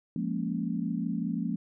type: chord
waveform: sine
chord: Bb minor seventh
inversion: second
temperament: equal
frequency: 174.61 / 207.7 / 233.1 / 277.2 Hz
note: F3 / Ab3 / Bb3 / Db4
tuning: 0 / 0 / 0 / 0 cents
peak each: -33 / -34 / -33 / -36 dBFS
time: 0.16-1.56 s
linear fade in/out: 2 ms
effects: none